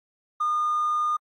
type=tone with hard clipping; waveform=sine; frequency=1218 Hz; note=D#6; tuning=37 cents flat; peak=-22 dBFS; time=0.4-1.17 s; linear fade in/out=10 ms; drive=1 dB; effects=AAC 64 kbps